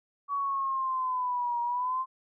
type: linear two-way sweep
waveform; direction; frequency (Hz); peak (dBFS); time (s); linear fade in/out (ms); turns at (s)
sine; down then up; 1134 to 947 to 1053; -27; 0.28-2.06; 50; 1.61
effects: none